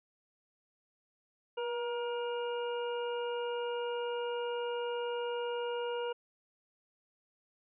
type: harmonic tone with a mistuned harmonic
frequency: 473 Hz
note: A#4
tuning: 25 cents sharp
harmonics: 1 / 2 / 3 / 5 / 6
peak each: -34 / -41 / -46 / -55 / -46 dBFS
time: 1.57-6.13 s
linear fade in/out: 10 ms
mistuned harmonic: 1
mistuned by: +29 cents
effects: none